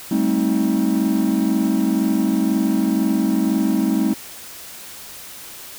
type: chord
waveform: triangle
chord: A half-diminished seventh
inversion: third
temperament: just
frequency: 198 / 220 / 264 / 316.8 Hz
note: G3 / A3 / C4 / Eb4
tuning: +18 / 0 / +16 / +31 cents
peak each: -19 dBFS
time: 0.11-4.14 s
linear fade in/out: 5 ms
effects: tanh soft clip ceiling -6 dBFS + white hiss -37 dBFS RMS until 5.78 s